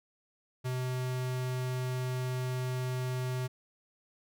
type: tone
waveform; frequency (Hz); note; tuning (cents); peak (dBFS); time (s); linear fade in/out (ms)
square; 127.4; C3; -46; -32; 0.64-3.48; 20
effects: none